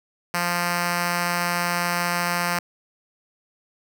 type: tone with notch filter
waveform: 5% pulse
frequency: 174.61 Hz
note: F3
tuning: in tune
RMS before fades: -24 dBFS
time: 0.34-2.59 s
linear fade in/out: 2 ms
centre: 390 Hz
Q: 1.2
effects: none